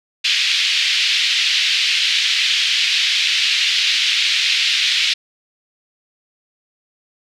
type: band-pass noise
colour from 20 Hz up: white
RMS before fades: -17 dBFS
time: 0.24-5.14 s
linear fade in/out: 10 ms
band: 2300 to 4100 Hz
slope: 24 dB/octave
effects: none